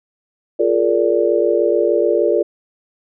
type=chord; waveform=sine; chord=Bb dominant seventh; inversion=second; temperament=just; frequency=349.6 / 419.5 / 466.2 / 582.7 Hz; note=F4 / Ab4 / Bb4 / D5; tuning=+2 / +17 / 0 / -14 cents; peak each=-18 dBFS; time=0.59-2.43 s; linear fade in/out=10 ms; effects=none